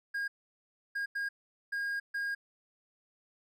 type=tone bursts at uneven times; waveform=triangle; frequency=1626 Hz; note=G#6; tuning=37 cents flat; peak=-30 dBFS; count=5; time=0.14-0.28 / 0.95-1.06 / 1.15-1.29 / 1.72-2 / 2.14-2.35 s; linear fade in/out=10 ms; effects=none